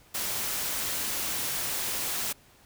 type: noise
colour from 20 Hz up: white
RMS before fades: -31 dBFS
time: 0.14-2.33 s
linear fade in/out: 10 ms
effects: pink hiss -58 dBFS RMS until 2.65 s